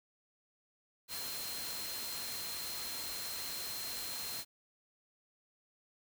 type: tone in noise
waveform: sine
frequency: 4165 Hz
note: C8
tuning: 9 cents flat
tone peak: -44 dBFS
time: 1.08-4.45 s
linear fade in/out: 50 ms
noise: white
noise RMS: -42 dBFS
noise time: 1.08-4.45 s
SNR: -5 dB
effects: none